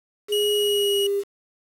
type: tone with pitch glide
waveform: sine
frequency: 415.3 to 401.2 Hz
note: G#4 to G4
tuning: 0 to +40 cents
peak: -20 dBFS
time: 0.28-1.24 s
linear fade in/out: 50 ms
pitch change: -60 cents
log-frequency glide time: 0.57-0.99 s
type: tone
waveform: 45% pulse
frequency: 2905 Hz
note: F#7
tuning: 32 cents flat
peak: -23 dBFS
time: 0.32-1.07 s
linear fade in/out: 5 ms
effects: resampled to 32000 Hz + 7-bit

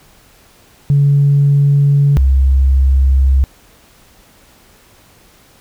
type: tone pair in turn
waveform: sine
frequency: 141.9 / 66.97 Hz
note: C#3 / C2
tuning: +41 / +41 cents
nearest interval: octave + minor second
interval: 1300 cents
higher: first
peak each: -6 dBFS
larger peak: neither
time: 0.9-2.17 / 2.17-3.44 s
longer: neither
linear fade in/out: 0 ms
effects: tanh soft clip ceiling -3 dBFS + pink hiss -47 dBFS RMS until 5.6 s

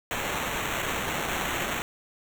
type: noise with sample-and-hold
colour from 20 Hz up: white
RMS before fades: -30 dBFS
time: 0.11-1.82 s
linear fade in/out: 0 ms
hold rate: 4900 Hz
effects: none

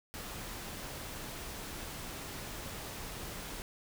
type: noise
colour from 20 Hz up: pink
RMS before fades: -43 dBFS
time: 0.14-3.62 s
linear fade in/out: 0 ms
effects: none

